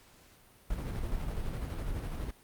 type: noise with tremolo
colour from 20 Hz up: brown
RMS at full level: -34 dBFS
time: 0.7-2.31 s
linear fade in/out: 5 ms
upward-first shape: square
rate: 12 Hz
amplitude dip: 30%
effects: pink hiss -60 dBFS RMS until 2.43 s + Opus 48 kbps